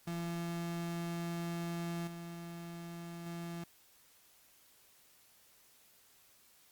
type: tone with level steps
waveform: 35% pulse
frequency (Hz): 170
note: F3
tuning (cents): -46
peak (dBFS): -35 / -42 / -39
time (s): 0.07-3.64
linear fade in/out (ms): 5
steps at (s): 2.07 / 3.26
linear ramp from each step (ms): 5
effects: white hiss -65 dBFS RMS until 6.71 s + Opus 48 kbps